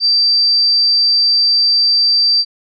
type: tone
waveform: sine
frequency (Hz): 4676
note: D8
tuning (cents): -8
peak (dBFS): -9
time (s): 0-2.45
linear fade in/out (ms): 50
effects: none